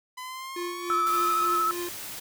sawtooth exponential sweep, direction up, 1006 to 1244.5 Hz, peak -32 dBFS, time 0.17-1.46 s, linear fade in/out 10 ms
square tone with tremolo, 349.7 Hz, F4, 2 cents sharp, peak -31 dBFS, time 0.56-1.89 s, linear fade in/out 5 ms, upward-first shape sine, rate 3.4 Hz, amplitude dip 60%
sine tone with vibrato, 1300 Hz, E6, 24 cents flat, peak -22 dBFS, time 0.9-1.71 s, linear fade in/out 0 ms, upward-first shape triangle, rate 13 Hz, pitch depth 34 cents each way
white noise, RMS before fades -38 dBFS, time 1.06-2.2 s, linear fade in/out 10 ms
effects none

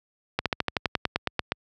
slowing click train, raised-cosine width 0.3 ms, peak -7 dBFS, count 13, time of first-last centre 0.39-1.52 s, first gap 67 ms, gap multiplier 1.06, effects high-pass 60 Hz 12 dB/octave

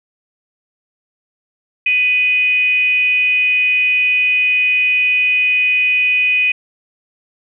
sine tone with frequency modulation, 2489 Hz, D#7, in tune, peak -11 dBFS, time 1.86-6.52 s, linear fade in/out 5 ms, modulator 477 Hz, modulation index 0.29, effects none

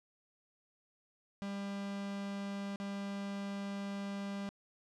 45% pulse tone with dropouts, 199.2 Hz, G3, 28 cents sharp, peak -38 dBFS, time 1.42-4.49 s, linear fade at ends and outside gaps 0 ms, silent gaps 2.759-2.8 s, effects low-pass 6000 Hz 12 dB/octave

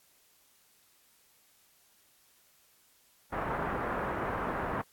white low-pass noise, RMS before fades -34 dBFS, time 3.32-4.82 s, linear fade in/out 10 ms, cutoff 1400 Hz, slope 24 dB/octave, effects white hiss -65 dBFS RMS until 4.92 s + AAC 64 kbps

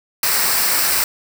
white noise with comb filter, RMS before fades -17 dBFS, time 0.23-1.04 s, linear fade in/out 2 ms, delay 0.3 ms, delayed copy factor -0.55, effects none

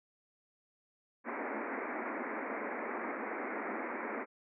pink band-pass noise, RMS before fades -39 dBFS, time 1.24-4.26 s, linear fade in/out 50 ms, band 220 to 2300 Hz, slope 96 dB/octave, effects none

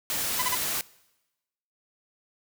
white noise, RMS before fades -29 dBFS, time 0.1-0.81 s, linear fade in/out 0 ms
sawtooth tone bursts, 1002 Hz, B5, 25 cents sharp, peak -22 dBFS, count 3, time 0.39-0.551 s, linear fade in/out 5 ms, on 31 ms, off 34 ms
effects noise-tail reverb RT60 1.0 s tail -22 dB re dry

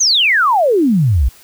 sine exponential sweep, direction down, 6630 to 55.2 Hz, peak -9 dBFS, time 0-1.29 s, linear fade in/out 10 ms, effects white hiss -44 dBFS RMS until 1.43 s

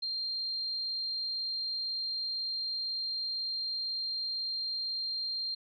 sine tone, 4186 Hz, C8, in tune, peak -32 dBFS, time 0.02-5.55 s, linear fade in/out 10 ms, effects none

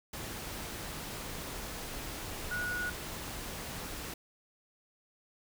sine tone in noise, 1458 Hz, F#6, 26 cents flat, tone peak -33 dBFS, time 2.51-2.9 s, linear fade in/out 5 ms, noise pink, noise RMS -41 dBFS, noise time 0.13-4.14 s, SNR +5 dB, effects none

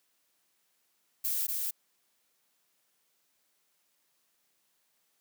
violet noise with echo, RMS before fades -31 dBFS, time 1.24-1.47 s, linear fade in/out 10 ms, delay 240 ms, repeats 1, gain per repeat -2 dB, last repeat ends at 1.71 s, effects white hiss -74 dBFS RMS until 5.2 s + high-pass 150 Hz 12 dB/octave

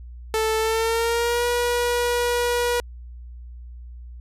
sawtooth tone with pitch glide, 440 to 482.6 Hz, A4 to B4, 0 to -40 cents, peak -16 dBFS, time 0.34-2.8 s, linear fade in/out 0 ms, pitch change +160 cents, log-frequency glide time 0.58-1.46 s, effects added 60 Hz sine -36 dBFS peak until 4.2 s + resampled to 32000 Hz

